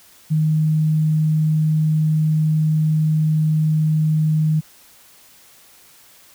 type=tone; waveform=sine; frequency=155.56 Hz; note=D#3; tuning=in tune; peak=-14 dBFS; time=0.3-4.61 s; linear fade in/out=20 ms; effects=white hiss -49 dBFS RMS until 6.34 s